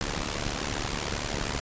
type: noise with amplitude modulation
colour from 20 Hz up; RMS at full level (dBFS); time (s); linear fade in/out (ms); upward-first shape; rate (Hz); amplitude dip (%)
pink; -27; 0.01-1.6; 0; sine; 72.9; 85
effects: resampled to 16000 Hz